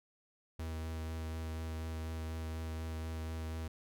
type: tone with vibrato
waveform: 45% pulse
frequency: 80 Hz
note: D#2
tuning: 49 cents sharp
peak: -38 dBFS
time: 0.59-3.68 s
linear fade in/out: 5 ms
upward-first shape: sine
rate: 4.1 Hz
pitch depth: 11 cents each way
effects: none